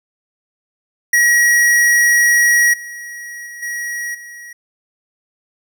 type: tone with level steps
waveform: square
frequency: 1908 Hz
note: A#6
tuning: 40 cents sharp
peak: -10 / -29 / -31 / -22 / -33 dBFS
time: 1.13-4.53 s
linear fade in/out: 5 ms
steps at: 2.73 / 3.46 / 3.62 / 4.14 s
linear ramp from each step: 10 ms
effects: none